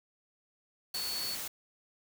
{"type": "tone in noise", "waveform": "sine", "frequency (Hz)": 4435, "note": "C#8", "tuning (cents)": 0, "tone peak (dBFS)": -35, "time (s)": [0.94, 1.35], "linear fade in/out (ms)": 5, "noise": "white", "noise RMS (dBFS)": -39, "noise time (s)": [0.94, 1.48], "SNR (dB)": 1, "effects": []}